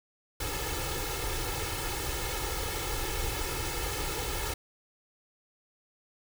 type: noise with comb filter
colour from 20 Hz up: pink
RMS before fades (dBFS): -33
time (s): 0.4-4.54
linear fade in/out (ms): 5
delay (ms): 2.3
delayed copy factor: +1
effects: none